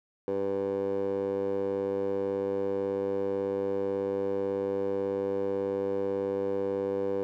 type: tone with band-pass filter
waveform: 15% pulse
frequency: 98.2 Hz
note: G2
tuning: 4 cents sharp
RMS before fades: -30 dBFS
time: 0.28-7.23 s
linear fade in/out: 0 ms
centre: 490 Hz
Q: 5.4
effects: none